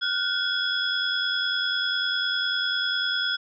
sine tone cluster, 1427 / 1517 / 3361 / 5100 Hz, F6 / F#6 / G#7 / D#8, +37 / +43 / +20 / +42 cents, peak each -29 / -30 / -26 / -33 dBFS, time 0.01-3.37 s, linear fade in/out 20 ms, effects none

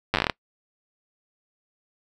slowing click train, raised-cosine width 0.3 ms, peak -5 dBFS, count 10, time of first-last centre 0.14-0.298 s, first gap 9 ms, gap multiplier 1.16, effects noise-tail reverb RT60 0.1 s tail -24 dB re dry

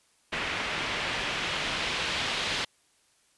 white noise with low-pass filter sweep, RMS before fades -31 dBFS, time 0.32-2.65 s, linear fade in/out 10 ms, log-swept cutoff 2400 to 3600 Hz, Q 1.3, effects white hiss -66 dBFS RMS until 3.37 s + resampled to 24000 Hz

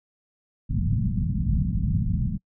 white low-pass noise, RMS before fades -24 dBFS, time 0.69-2.38 s, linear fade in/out 20 ms, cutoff 200 Hz, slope 48 dB/octave, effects noise-tail reverb RT60 0.1 s tail -26 dB re dry

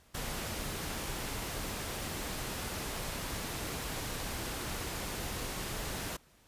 pink noise, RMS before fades -38 dBFS, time 0.14-6.17 s, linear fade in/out 10 ms, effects pink hiss -64 dBFS RMS until 6.47 s + resampled to 32000 Hz

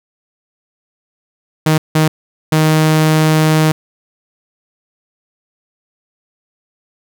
sawtooth tone bursts at uneven times, 156.4 Hz, D#3, 9 cents sharp, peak -5 dBFS, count 3, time 1.66-1.78 / 1.95-2.08 / 2.52-3.72 s, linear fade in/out 5 ms, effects none

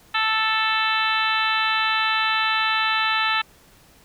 harmonic tone, 440 Hz, A4, in tune, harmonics 2 / 3 / 4 / 5 / 6 / 7 / 8 / 9, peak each -27 / -24 / -25 / -31 / -26 / -30 / -31 / -30 dBFS, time 0.14-3.42 s, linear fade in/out 10 ms, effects pink hiss -53 dBFS RMS until 4.04 s

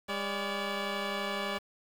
10% pulse tone pair together, 201.9 / 573.9 Hz, G#3 / D5, -49 / -40 cents, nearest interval octave + tritone, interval 1809 cents, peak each -26 dBFS, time 0.08-1.59 s, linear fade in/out 20 ms, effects low-pass 5000 Hz 12 dB/octave + 8-bit

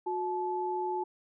sine tone pair together, 363.9 / 865.5 Hz, F#4 / A5, -29 / -29 cents, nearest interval octave + minor third, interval 1500 cents, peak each -33 / -32 dBFS, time 0.06-1.04 s, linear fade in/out 10 ms, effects none

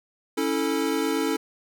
square chord, A major, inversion first, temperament equal with one note detuned, 277.2 / 326 / 440 Hz, C#4 / E4 / A4, 0 / -19 / 0 cents, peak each -28 dBFS, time 0.37-1.37 s, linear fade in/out 10 ms, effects none

